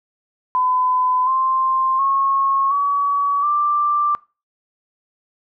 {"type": "tone with pitch steps", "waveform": "sine", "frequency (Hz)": [1010, 1049.9, 1091.3, 1134.3, 1179.1], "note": ["B5", "C6", "C#6", "C#6", "D6"], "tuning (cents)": [39, 6, -27, 39, 7], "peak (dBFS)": -15, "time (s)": [0.55, 4.15], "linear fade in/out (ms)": 0, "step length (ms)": 720, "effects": ["noise-tail reverb RT60 0.3 s tail -21 dB re dry"]}